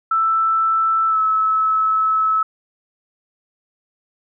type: tone with pitch glide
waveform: sine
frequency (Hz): 1324 to 1299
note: E6 to E6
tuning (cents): +7 to -26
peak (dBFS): -14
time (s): 0.11-2.43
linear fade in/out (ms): 5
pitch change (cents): -33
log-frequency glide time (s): 1.08-1.18
effects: none